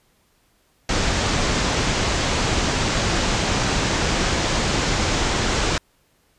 pink low-pass noise, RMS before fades -21 dBFS, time 0.89-5.78 s, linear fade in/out 2 ms, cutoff 7500 Hz, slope 48 dB/octave, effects pink hiss -62 dBFS RMS until 6.38 s + resampled to 32000 Hz

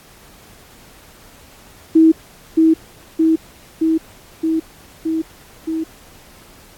sine tone with echo, 321.7 Hz, E4, 42 cents flat, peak -6 dBFS, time 1.95-2.12 s, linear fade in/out 10 ms, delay 620 ms, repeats 6, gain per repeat -2 dB, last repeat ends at 5.84 s, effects pink hiss -45 dBFS RMS until 6.77 s + AAC 64 kbps

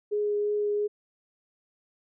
sine tone with vibrato, 415.3 Hz, G#4, in tune, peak -24 dBFS, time 0.11-0.88 s, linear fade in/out 20 ms, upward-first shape triangle, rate 2.9 Hz, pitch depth 10 cents each way, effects none

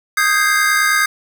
square chord, Ab major seventh, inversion second, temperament equal with one note detuned, 1244.5 / 1568 / 1637.4 / 2093 Hz, Eb6 / G6 / Ab6 / C7, 0 / 0 / -25 / 0 cents, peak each -19 dBFS, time 0.17-1.06 s, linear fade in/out 5 ms, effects none

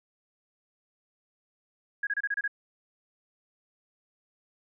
sine tone bursts, 1649 Hz, G#6, 13 cents flat, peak -26 dBFS, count 7, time 2.03-2.478 s, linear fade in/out 5 ms, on 40 ms, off 28 ms, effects none

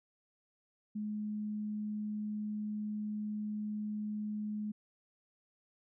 sine tone, 211.1 Hz, G#3, 29 cents sharp, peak -35 dBFS, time 0.95-4.72 s, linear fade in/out 10 ms, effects none

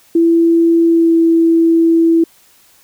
sine tone with pitch glide, 333.9 to 330.6 Hz, E4 to E4, +22 to +5 cents, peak -7 dBFS, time 0.15-2.24 s, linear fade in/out 5 ms, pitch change -17 cents, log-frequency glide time 0.85-1.15 s, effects white hiss -49 dBFS RMS until 2.83 s

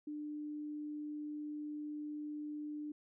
sine tone, 298.7 Hz, D4, 29 cents sharp, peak -40 dBFS, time 0.07-2.92 s, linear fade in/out 5 ms, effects none

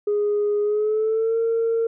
sine tone with pitch glide, 414.1 to 456.8 Hz, G#4 to A#4, -5 to -35 cents, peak -17 dBFS, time 0.07-1.87 s, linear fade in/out 5 ms, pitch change +170 cents, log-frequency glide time 0.62-1.38 s, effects tanh soft clip ceiling -15 dBFS

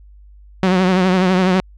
sawtooth tone with vibrato, 185 Hz, F#3, in tune, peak -8 dBFS, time 0.63-1.6 s, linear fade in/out 0 ms, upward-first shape triangle, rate 12 Hz, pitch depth 65 cents each way, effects added 50 Hz sine -40 dBFS peak until 1.77 s + low-pass 4000 Hz 12 dB/octave

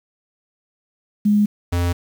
sine / square tone pair in turn, 207.6 / 87.29 Hz, G#3 / F2, 0 / 0 cents, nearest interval octave + minor third, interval 1500 cents, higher first, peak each -12 / -18 dBFS, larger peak first, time 1.25-1.46 / 1.72-1.93 s, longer neither, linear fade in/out 10 ms, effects 7-bit

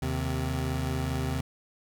25% pulse tone pair together, 77.5 / 130.34 Hz, D#2 / C3, -6 / -6 cents, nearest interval major sixth, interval 900 cents, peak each -27 dBFS, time 0.02-1.41 s, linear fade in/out 5 ms, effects none

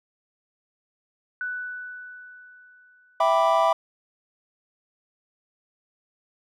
sine tone with exponential decay, 1488 Hz, F#6, 9 cents sharp, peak -26 dBFS, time 1.41-3.62 s, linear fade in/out 1 ms, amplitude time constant 480 ms
triangle chord, E minor seventh, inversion none, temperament equal, 659.3 / 784 / 987.8 / 1174.7 Hz, E5 / G5 / B5 / D6, 0 / 0 / 0 / 0 cents, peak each -19 / -23 / -21 / -23 dBFS, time 3.2-3.73 s, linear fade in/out 5 ms
effects none

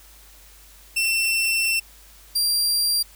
sawtooth tone pair in turn, 2695 / 4745 Hz, E7 / D8, +38 / +17 cents, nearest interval minor seventh, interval 979 cents, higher second, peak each -16 dBFS, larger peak neither, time 0.96-1.8 / 2.35-3.03 s, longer first, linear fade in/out 10 ms, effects added 50 Hz sine -50 dBFS peak until 3.15 s + white hiss -50 dBFS RMS until 3.15 s

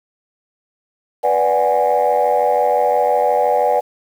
sine chord, G# half-diminished seventh, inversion first, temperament equal with one note detuned, 493.9 / 587.3 / 740 / 825.8 Hz, B4 / D5 / F#5 / G#5, 0 / 0 / 0 / -10 cents, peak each -17 dBFS, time 1.23-3.81 s, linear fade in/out 20 ms, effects tanh soft clip ceiling -6 dBFS + 7-bit

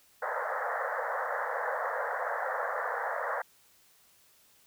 pink band-pass noise, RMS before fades -33 dBFS, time 0.22-3.42 s, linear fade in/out 5 ms, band 480 to 1900 Hz, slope 96 dB/octave, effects white hiss -63 dBFS RMS until 4.66 s

